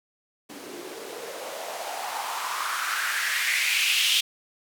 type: noise with band-pass filter sweep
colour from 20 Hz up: blue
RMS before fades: -28 dBFS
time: 0.49-4.21 s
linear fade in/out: 10 ms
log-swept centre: 290 to 3200 Hz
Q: 3.8
effects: none